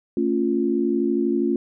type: chord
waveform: sine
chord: A augmented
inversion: none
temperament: equal with one note detuned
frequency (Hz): 224.4 / 277.2 / 349.2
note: A3 / C#4 / E#4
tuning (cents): +34 / 0 / 0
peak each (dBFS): -24 / -23 / -22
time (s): 0.17-1.56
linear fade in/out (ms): 2
effects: none